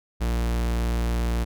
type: tone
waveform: 45% pulse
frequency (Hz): 58.3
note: A#1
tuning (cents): +1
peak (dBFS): -22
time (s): 0.2-1.45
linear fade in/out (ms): 20
effects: none